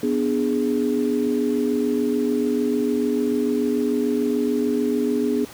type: chord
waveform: sine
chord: G# diminished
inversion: first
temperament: equal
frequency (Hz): 246.9 / 293.7 / 415.3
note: B3 / D4 / G#4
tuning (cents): 0 / 0 / 0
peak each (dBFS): -22 / -24 / -23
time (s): 0.03-5.45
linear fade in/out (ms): 2
effects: pink hiss -41 dBFS RMS until 5.53 s + high-pass 100 Hz 12 dB/octave